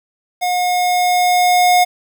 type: tone with level ramp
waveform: square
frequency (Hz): 720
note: F#5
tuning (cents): -47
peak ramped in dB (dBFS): -16 to -9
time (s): 0.41-1.85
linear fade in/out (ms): 20
effects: 8-bit